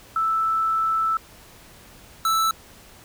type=tone pair in turn; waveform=sine / square; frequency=1318.5 / 1318.5 Hz; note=E6 / E6; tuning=0 / 0 cents; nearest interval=unison; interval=0 cents; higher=neither; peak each=-19 dBFS; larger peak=neither; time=0.16-1.17 / 2.25-2.51 s; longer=first; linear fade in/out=2 ms; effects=pink hiss -48 dBFS RMS until 3.04 s